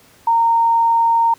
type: tone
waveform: sine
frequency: 922 Hz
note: A#5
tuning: 19 cents flat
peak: -11 dBFS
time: 0.27-1.34 s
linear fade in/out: 5 ms
effects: pink hiss -49 dBFS RMS until 1.38 s + high-pass 80 Hz 12 dB/octave